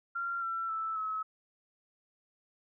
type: tone with pitch steps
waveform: sine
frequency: 1381 / 1349.5 / 1318.6 / 1288.5 Hz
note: F6 / E6 / E6 / E6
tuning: -20 / +40 / 0 / -40 cents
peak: -32 dBFS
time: 0.15-1.23 s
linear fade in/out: 10 ms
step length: 270 ms
effects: none